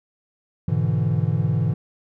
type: chord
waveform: triangle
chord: E dominant seventh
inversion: first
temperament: equal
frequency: 103.83 / 123.47 / 146.83 / 164.81 Hz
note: G#2 / B2 / D3 / E3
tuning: 0 / 0 / 0 / 0 cents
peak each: -22 dBFS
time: 0.68-1.74 s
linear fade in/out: 5 ms
effects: none